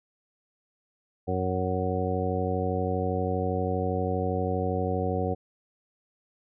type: harmonic tone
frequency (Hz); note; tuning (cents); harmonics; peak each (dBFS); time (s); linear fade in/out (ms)
92.5; F#2; 0; 1 / 2 / 3 / 4 / 5 / 6 / 8; -30 / -33 / -35 / -36 / -31 / -34 / -33; 1.27-5.35; 20
effects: none